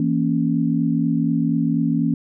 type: chord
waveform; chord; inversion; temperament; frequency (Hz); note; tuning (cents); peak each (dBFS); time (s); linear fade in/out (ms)
sine; A# diminished; second; equal; 164.81 / 233.1 / 277.2; E3 / A#3 / C#4; 0 / 0 / 0; -21; 0-2.14; 2
effects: none